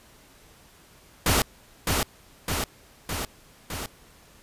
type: noise with echo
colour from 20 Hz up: pink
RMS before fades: -21 dBFS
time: 1.26-1.42 s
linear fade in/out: 2 ms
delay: 610 ms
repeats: 4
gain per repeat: -3 dB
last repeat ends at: 3.86 s
effects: pink hiss -54 dBFS RMS until 4.42 s + resampled to 32000 Hz